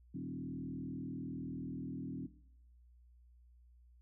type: tone with frequency modulation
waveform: sine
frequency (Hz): 219.7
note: A3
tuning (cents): -2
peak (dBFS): -39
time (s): 0.14-2.27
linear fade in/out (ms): 10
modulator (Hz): 40.2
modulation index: 2.1
effects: noise-tail reverb RT60 0.8 s tail -20 dB re dry + added 60 Hz sine -60 dBFS peak until 4.01 s